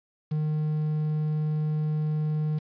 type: tone with quantisation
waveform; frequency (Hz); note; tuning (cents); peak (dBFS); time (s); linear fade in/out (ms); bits
triangle; 153.2; D#3; -27; -22; 0.31-2.59; 10; 8
effects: resampled to 11025 Hz